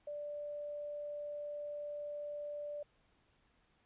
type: tone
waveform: sine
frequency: 587.3 Hz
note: D5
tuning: in tune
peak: -40 dBFS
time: 0.07-2.83 s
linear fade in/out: 5 ms
effects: pink hiss -73 dBFS RMS until 3.85 s + resampled to 8000 Hz